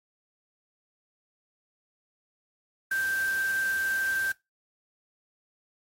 sine tone in noise, 1568 Hz, G6, in tune, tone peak -25 dBFS, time 2.91-4.32 s, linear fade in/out 5 ms, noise white, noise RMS -41 dBFS, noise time 2.91-4.32 s, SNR +13 dB, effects noise-tail reverb RT60 0.2 s tail -20 dB re dry + AAC 48 kbps

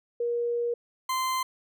sine / 40% pulse tone pair in turn, 474.9 / 1037.6 Hz, A#4 / C6, +32 / -15 cents, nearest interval octave + major second, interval 1353 cents, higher second, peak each -25 dBFS, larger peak neither, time 0.2-0.74 / 1.09-1.43 s, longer first, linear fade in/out 5 ms, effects none

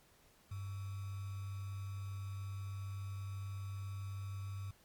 sine tone with sample-and-hold, 98 Hz, G2, in tune, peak -40 dBFS, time 0.51-4.71 s, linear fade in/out 5 ms, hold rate 1225 Hz, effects pink hiss -67 dBFS RMS until 4.84 s + MP3 96 kbps

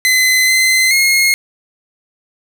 sawtooth tone with pitch steps, 2036 / 2055 / 2153 Hz, C7 / C7 / C7, -48 / -32 / +49 cents, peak -6 dBFS, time 0.05-1.34 s, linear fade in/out 0 ms, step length 430 ms, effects none

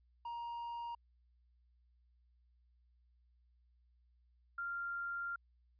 triangle / sine tone pair in turn, 941 / 1390.8 Hz, A#5 / F6, +16 / -8 cents, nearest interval perfect fifth, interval 676 cents, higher second, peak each -39 / -38 dBFS, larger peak second, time 0.25-0.95 / 4.58-5.36 s, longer second, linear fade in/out 5 ms, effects added 60 Hz sine -68 dBFS peak until 5.79 s + resampled to 11025 Hz

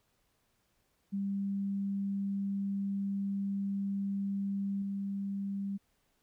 sine tone with level steps, 197.9 Hz, G3, 17 cents sharp, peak -31 / -33 dBFS, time 1.12-5.78 s, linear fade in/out 20 ms, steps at 4.82 s, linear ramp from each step 2 ms, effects pink hiss -75 dBFS RMS until 6.22 s

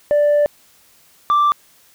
sine tone pair in turn, 587.3 / 1174.6 Hz, D5 / D6, 0 / 0 cents, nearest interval octave, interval 1200 cents, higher second, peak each -9 dBFS, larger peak neither, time 0.11-0.46 / 1.3-1.52 s, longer first, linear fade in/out 0 ms, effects tanh soft clip ceiling -10 dBFS + white hiss -52 dBFS RMS until 1.94 s

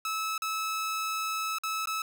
sawtooth tone with dropouts, 1300 Hz, E6, 24 cents flat, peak -26 dBFS, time 0.05-2.02 s, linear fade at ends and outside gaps 2 ms, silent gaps 0.379-0.42 / 1.585-1.635 / 1.857-1.872 s, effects none

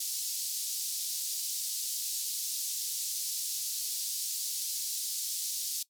pink band-pass noise, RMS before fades -35 dBFS, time 0-5.83 s, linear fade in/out 5 ms, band 4500 to 15000 Hz, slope 24 dB/octave, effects noise-tail reverb RT60 0.1 s tail -19 dB re dry

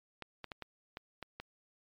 clicks, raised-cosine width 0.3 ms, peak -26 dBFS, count 7, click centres 0.223 / 0.443 / 0.518 / 0.623 / 0.971 / 1.227 / 1.4 s, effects MP3 96 kbps

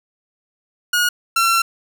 sawtooth tone pair in turn, 1443 / 1354.9 Hz, F#6 / E6, -44 / +47 cents, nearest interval minor second, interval 109 cents, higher first, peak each -11 / -10 dBFS, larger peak second, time 0.93-1.09 / 1.36-1.62 s, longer second, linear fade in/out 5 ms, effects none

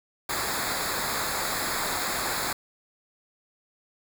pink noise with comb filter, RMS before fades -29 dBFS, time 0.29-2.53 s, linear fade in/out 5 ms, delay 0.34 ms, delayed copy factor -0.8, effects none

